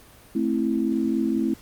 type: chord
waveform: sine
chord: A minor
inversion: none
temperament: just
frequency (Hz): 220 / 264 / 330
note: A3 / C4 / E4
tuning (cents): 0 / +16 / +2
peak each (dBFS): -25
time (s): 0.35-1.54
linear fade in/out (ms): 5
effects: pink hiss -50 dBFS RMS until 1.61 s + Opus 32 kbps